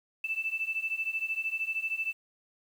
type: beating tone pair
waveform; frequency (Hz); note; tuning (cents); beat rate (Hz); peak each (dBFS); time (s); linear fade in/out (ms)
sine; 2637 / 2650; E7 / E7; 0 / +9; 13; -34 / -32; 0.24-2.13; 5
effects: 9-bit